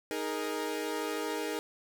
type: chord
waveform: sawtooth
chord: D# suspended fourth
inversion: none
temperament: equal with one note detuned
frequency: 311.1 / 415.3 / 468.1 Hz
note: D#4 / G#4 / A#4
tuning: 0 / 0 / +7 cents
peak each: -33 dBFS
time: 0.11-1.59 s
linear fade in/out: 0 ms
effects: none